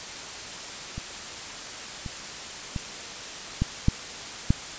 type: clicks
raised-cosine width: 5 ms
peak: -21 / -22 / -17 / -10 / -6 / -6 dBFS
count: 6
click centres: 0.98 / 2.062 / 2.762 / 3.62 / 3.884 / 4.505 s
effects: white hiss -37 dBFS RMS until 4.78 s + resampled to 16000 Hz